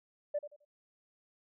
sine tone with echo, 587.3 Hz, D5, in tune, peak -29 dBFS, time 0.34-0.39 s, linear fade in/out 10 ms, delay 87 ms, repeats 3, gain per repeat -12 dB, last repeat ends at 0.651 s, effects tanh soft clip ceiling -25 dBFS

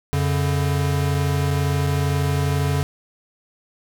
square tone pair together, 90 / 142.62 Hz, F#2 / C#3, -47 / +50 cents, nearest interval minor sixth, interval 797 cents, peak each -23 / -21 dBFS, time 0.13-2.83 s, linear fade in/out 0 ms, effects none

